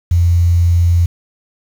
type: tone with quantisation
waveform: sine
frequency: 86.3 Hz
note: F2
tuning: 20 cents flat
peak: -8 dBFS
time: 0.11-1.06 s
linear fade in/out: 5 ms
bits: 6
effects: none